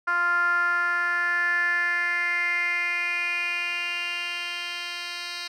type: tone with band-pass filter sweep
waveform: 10% pulse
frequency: 349 Hz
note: F4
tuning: 1 cent flat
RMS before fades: -26 dBFS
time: 0.07-5.48 s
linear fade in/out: 10 ms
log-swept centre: 1300 to 3700 Hz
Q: 6.1
effects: none